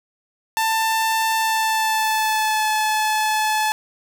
sawtooth tone with pitch glide, 890 to 862.2 Hz, A5 to A5, +20 to -35 cents, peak -14 dBFS, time 0.57-3.72 s, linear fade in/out 0 ms, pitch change -55 cents, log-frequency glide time 1.35-2.69 s, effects none

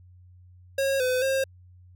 square tone with pitch steps, 544 / 507 / 535 Hz, C#5 / B4 / C5, -33 / +45 / +38 cents, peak -23 dBFS, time 0.78-1.44 s, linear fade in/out 5 ms, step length 220 ms, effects added 90 Hz sine -49 dBFS peak until 1.95 s

